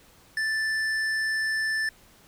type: tone with hard clipping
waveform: sine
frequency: 1761 Hz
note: A6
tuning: 1 cent sharp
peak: -26 dBFS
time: 0.37-1.89 s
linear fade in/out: 2 ms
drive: 9 dB
effects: pink hiss -56 dBFS RMS until 2.27 s